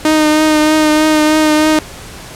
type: tone with vibrato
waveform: sawtooth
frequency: 308 Hz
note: D#4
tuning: 17 cents flat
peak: -4 dBFS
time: 0.05-1.79 s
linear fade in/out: 2 ms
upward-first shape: triangle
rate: 3.2 Hz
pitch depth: 25 cents each way
effects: pink hiss -31 dBFS RMS until 2.35 s + low-pass 11000 Hz 12 dB/octave